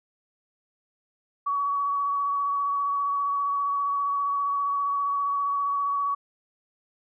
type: tone with vibrato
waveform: sine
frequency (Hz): 1130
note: C#6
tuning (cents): +33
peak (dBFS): -23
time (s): 1.46-6.15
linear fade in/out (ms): 10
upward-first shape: sine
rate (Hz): 15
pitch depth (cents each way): 16
effects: none